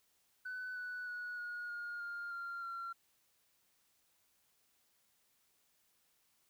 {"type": "tone with pitch steps", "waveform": "sine", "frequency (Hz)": [1503, 1483.2, 1463.6, 1444.3, 1425.2, 1406.4, 1387.8, 1369.5], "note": ["F#6", "F#6", "F#6", "F#6", "F6", "F6", "F6", "F6"], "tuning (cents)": [27, 4, -19, -42, 35, 12, -11, -34], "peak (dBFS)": -39, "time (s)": [0.45, 2.93], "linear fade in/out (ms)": 10, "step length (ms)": 310, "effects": ["tanh soft clip ceiling -38 dBFS", "white hiss -75 dBFS RMS until 6.49 s"]}